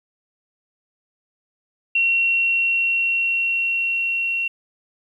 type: tone with level ramp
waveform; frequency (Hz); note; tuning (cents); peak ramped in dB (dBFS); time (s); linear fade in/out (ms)
sine; 2732; F7; -39; -15 to -20; 1.95-4.48; 5
effects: 9-bit